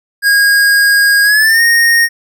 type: tone with pitch glide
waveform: square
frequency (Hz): 1634 to 1855.4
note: G#6 to A#6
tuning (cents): -29 to -9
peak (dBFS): -7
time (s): 0.22-2.09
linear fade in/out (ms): 50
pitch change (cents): +220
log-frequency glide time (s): 1.23-1.62
effects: none